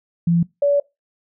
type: tone pair in turn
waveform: sine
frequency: 170 / 571.8 Hz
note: F3 / D5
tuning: -46 / -46 cents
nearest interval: octave + major sixth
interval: 2100 cents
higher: second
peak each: -13 dBFS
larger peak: neither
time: 0.27-0.43 / 0.62-0.8 s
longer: second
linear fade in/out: 5 ms
effects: noise-tail reverb RT60 0.2 s tail -22 dB re dry